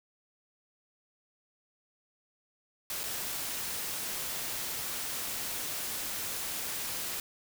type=noise with dropouts; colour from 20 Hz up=white; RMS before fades=-36 dBFS; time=2.9-7.2 s; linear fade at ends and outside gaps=1 ms; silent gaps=3.034-3.038 s; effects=none